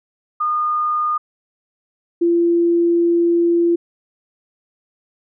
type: tone pair in turn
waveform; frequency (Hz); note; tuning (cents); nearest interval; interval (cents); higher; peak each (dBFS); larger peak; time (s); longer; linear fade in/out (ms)
sine; 1221 / 341.6; D#6 / F4; -33 / -38; octave + minor seventh; 2205; first; -16 / -12; second; 0.4-1.18 / 2.21-3.76; second; 10
effects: none